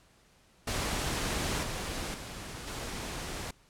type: noise with level steps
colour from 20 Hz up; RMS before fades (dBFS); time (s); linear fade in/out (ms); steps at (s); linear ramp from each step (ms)
pink; -32 / -36 / -42 / -38; 0.67-3.51; 5; 1.63 / 2.14 / 2.67; 2
effects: pink hiss -63 dBFS RMS until 3.69 s + low-pass 10000 Hz 12 dB/octave